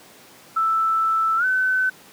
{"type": "tone with pitch glide", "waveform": "sine", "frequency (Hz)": [1321, 1517.4], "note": ["E6", "F#6"], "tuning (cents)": [3, 43], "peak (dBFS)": -17, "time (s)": [0.56, 1.9], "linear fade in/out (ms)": 10, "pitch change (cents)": 240, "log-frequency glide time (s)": [1.37, 1.45], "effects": ["pink hiss -47 dBFS RMS until 2.12 s", "high-pass 200 Hz 12 dB/octave"]}